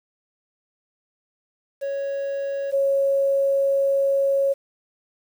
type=tone pair in turn; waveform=triangle / sine; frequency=554.4 / 550.6 Hz; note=C#5 / C#5; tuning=0 / -12 cents; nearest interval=unison; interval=12 cents; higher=first; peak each=-22 / -17 dBFS; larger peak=second; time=1.81-2.72 / 2.72-4.54 s; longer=second; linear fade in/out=20 ms; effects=8-bit